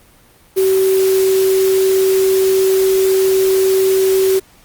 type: tone in noise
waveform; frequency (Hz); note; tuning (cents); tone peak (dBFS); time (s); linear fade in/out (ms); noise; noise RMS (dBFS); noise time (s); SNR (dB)
sine; 381.5; G4; -47; -10; 0.56-4.4; 20; white; -25; 0.56-4.4; +12
effects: pink hiss -48 dBFS RMS until 4.64 s + Opus 32 kbps